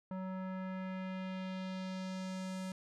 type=tone with low-pass filter sweep; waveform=square; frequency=187.4 Hz; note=F#3; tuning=22 cents sharp; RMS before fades=-41 dBFS; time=0.11-2.72 s; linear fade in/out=2 ms; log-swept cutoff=1100 to 9500 Hz; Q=1.3; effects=none